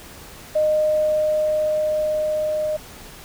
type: tone with level ramp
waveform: sine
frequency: 614 Hz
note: D#5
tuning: 23 cents flat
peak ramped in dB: -15 to -20 dBFS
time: 0.55-2.77 s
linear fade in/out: 10 ms
effects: pink hiss -41 dBFS RMS until 3.24 s